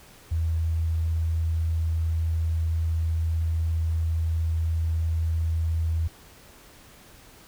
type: tone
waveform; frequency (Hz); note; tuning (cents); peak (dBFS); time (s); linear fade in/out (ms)
sine; 81.5; E2; -19; -22; 0.31-6.08; 10
effects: pink hiss -51 dBFS RMS until 7.47 s